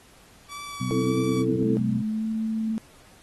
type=tone with vibrato; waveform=sawtooth; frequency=1145 Hz; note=D6; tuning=44 cents flat; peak=-32 dBFS; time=0.48-1.45 s; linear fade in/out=50 ms; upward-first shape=triangle; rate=1.7 Hz; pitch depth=22 cents each way
type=harmonic tone; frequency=63 Hz; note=B1; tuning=35 cents sharp; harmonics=2 / 3 / 4; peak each=-28 / -30 / -31 dBFS; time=0.8-2.02 s; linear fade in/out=10 ms
type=chord; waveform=sine; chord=A minor; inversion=first; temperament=equal; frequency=261.6 / 329.6 / 440 Hz; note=C4 / E4 / A4; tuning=0 / 0 / 0 cents; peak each=-27 dBFS; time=0.91-1.77 s; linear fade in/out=0 ms
type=tone with pitch glide; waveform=sine; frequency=215.5 to 221 Hz; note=A3 to A3; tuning=-36 to +8 cents; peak=-24 dBFS; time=1.63-2.78 s; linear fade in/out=0 ms; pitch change=+44 cents; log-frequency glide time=2.05-2.27 s
effects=pink hiss -54 dBFS RMS until 3.22 s + AAC 32 kbps